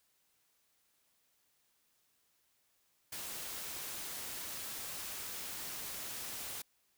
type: noise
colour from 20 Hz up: white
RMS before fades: -43 dBFS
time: 3.12-6.62 s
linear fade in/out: 5 ms
effects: white hiss -75 dBFS RMS until 6.97 s